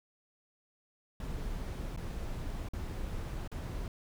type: noise with dropouts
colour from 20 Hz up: brown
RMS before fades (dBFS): -38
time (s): 1.2-3.88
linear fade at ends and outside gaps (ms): 2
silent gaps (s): 1.963-1.974 / 2.687-2.734 / 3.477-3.516
effects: none